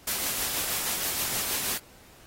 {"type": "noise with tremolo", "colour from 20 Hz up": "white", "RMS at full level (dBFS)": -28, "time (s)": [0.07, 1.78], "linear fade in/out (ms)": 5, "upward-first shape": "triangle", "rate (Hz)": 6.3, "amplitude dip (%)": 35, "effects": ["pink hiss -54 dBFS RMS until 2.26 s", "AAC 48 kbps"]}